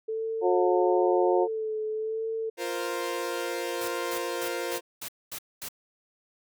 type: tone with vibrato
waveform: sine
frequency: 440 Hz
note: A4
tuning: in tune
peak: -28 dBFS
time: 0.08-2.5 s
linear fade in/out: 10 ms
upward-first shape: sine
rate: 1 Hz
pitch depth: 31 cents each way
type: harmonic tone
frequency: 180.1 Hz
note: F#3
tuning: 46 cents flat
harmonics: 2 / 3 / 4 / 5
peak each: -23 / -27 / -29 / -31 dBFS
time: 0.41-1.48 s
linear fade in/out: 50 ms
type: chord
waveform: sawtooth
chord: F suspended fourth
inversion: none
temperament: equal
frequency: 349.2 / 466.2 / 523.3 Hz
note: F4 / Bb4 / C5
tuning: 0 / 0 / 0 cents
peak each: -30 dBFS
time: 2.57-4.81 s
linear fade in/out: 50 ms
type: noise bursts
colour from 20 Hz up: white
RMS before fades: -37 dBFS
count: 7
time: 3.81-5.687 s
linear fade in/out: 5 ms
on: 71 ms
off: 230 ms
effects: none